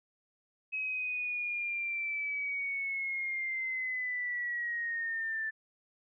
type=linear sweep; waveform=sine; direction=down; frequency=2556 to 1760 Hz; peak=-32 dBFS; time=0.72-5.51 s; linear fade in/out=20 ms; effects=none